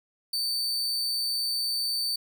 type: tone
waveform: 40% pulse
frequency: 4562 Hz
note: C#8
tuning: 49 cents sharp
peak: -25 dBFS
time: 0.33-2.16 s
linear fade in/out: 5 ms
effects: none